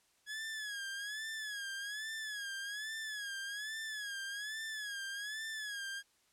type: tone with vibrato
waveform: sawtooth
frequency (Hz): 1680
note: G#6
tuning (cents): +19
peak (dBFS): -36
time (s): 0.26-6.03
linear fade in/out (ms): 50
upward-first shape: sine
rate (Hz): 1.2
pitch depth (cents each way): 100
effects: white hiss -72 dBFS RMS until 6.32 s + low-pass 10000 Hz 12 dB/octave